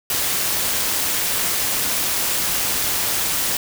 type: noise with amplitude modulation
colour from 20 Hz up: white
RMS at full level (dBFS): -19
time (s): 0.1-3.57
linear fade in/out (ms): 2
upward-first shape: sine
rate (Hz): 210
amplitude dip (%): 45
effects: none